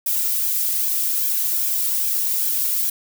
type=noise with flanger; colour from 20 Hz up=violet; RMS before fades=-21 dBFS; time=0.06-2.9 s; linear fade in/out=5 ms; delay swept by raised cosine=1.2 to 2.2 ms; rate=2.5 Hz; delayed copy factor=+0.75; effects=none